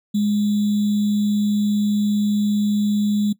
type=tone with sample-and-hold; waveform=sine; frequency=207.5 Hz; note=G#3; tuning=1 cent flat; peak=-16 dBFS; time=0.14-3.33 s; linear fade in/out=10 ms; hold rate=3675 Hz; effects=noise-tail reverb RT60 0.1 s tail -19 dB re dry